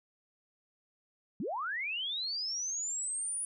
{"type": "linear sweep", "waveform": "sine", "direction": "up", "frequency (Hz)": [156.1, 9860], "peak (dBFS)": -33, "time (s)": [1.4, 3.45], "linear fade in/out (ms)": 2, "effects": []}